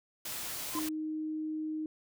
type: noise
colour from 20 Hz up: white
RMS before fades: -39 dBFS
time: 0.25-0.89 s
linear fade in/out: 5 ms
type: tone with exponential growth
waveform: triangle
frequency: 1032 Hz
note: C6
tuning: 24 cents flat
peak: -29 dBFS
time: 0.66-0.79 s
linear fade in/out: 1 ms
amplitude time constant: 27 ms
type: tone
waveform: sine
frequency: 311.1 Hz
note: D#4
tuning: in tune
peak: -33 dBFS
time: 0.75-1.86 s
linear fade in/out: 2 ms
effects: none